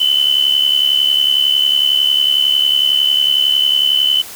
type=tone with amplitude modulation; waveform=sine; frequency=3020 Hz; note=F#7; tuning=35 cents sharp; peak=-7 dBFS; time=0-4.22 s; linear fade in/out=10 ms; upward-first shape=sine; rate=71 Hz; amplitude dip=70%; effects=white hiss -32 dBFS RMS until 4.35 s